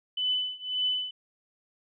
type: tone with tremolo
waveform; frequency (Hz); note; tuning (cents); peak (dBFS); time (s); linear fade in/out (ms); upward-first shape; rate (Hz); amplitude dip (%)
sine; 3005; F#7; +26; -23; 0.17-1.11; 5; triangle; 1.8; 95
effects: none